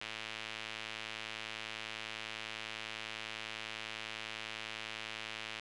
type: tone with band-pass filter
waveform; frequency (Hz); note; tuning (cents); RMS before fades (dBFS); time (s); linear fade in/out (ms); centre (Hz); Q
sawtooth; 110; A2; 0; -44; 0.01-5.6; 5; 2800; 1.8
effects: resampled to 24000 Hz + 10-bit